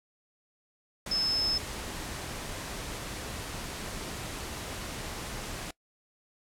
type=tone in noise; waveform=sine; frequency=5210 Hz; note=E8; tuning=21 cents flat; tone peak=-26 dBFS; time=1.11-1.58 s; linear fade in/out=5 ms; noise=pink; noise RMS=-38 dBFS; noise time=1.06-5.71 s; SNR=+9 dB; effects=noise-tail reverb RT60 0.1 s tail -22 dB re dry + low-pass 11000 Hz 12 dB/octave